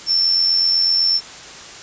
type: tone with amplitude modulation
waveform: sine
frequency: 5380 Hz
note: E8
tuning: 34 cents sharp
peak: -11 dBFS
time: 0.06-1.21 s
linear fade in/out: 50 ms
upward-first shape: sine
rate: 88 Hz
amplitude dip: 50%
effects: white hiss -36 dBFS RMS until 1.82 s + resampled to 16000 Hz